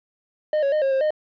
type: tone with pitch steps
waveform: triangle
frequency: 611 / 555 / 612 / 541 / 533 / 613 Hz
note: D#5 / C#5 / D#5 / C#5 / C5 / D#5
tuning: -32 / +2 / -29 / -42 / +32 / -26 cents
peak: -16 dBFS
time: 0.53-1.106 s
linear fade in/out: 2 ms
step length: 96 ms
effects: resampled to 11025 Hz + 9-bit